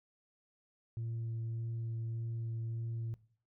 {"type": "tone with vibrato", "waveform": "sine", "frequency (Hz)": 114.5, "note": "A#2", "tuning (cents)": -31, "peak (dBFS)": -34, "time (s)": [0.97, 3.14], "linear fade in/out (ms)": 0, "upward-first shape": "sine", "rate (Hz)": 1.7, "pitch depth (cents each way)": 10, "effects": ["noise-tail reverb RT60 0.5 s tail -20 dB re dry", "tanh soft clip ceiling -34 dBFS"]}